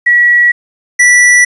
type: tone pair in turn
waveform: sine / square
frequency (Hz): 1930 / 1960.3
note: B6 / B6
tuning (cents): -40 / -13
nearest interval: unison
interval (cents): 27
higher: second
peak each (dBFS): -4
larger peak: neither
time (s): 0.06-0.52 / 0.99-1.45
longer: neither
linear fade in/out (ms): 10
effects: resampled to 24000 Hz + 7-bit